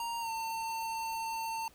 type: tone with pitch glide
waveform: square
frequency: 932.3 to 901.6 Hz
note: A#5 to A5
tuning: 0 to +42 cents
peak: -35 dBFS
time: 0-1.68 s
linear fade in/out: 2 ms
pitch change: -58 cents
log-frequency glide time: 0.2-0.3 s
effects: pink hiss -61 dBFS RMS until 1.74 s